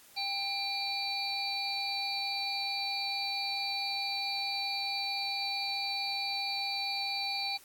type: harmonic tone with a mistuned harmonic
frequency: 795 Hz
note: G5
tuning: 24 cents sharp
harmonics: 1 / 3 / 5 / 6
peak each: -38 / -38 / -38 / -35 dBFS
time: 0.16-7.58 s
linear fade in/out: 20 ms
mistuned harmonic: 6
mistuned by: -100 cents
effects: white hiss -57 dBFS RMS until 7.64 s + AAC 64 kbps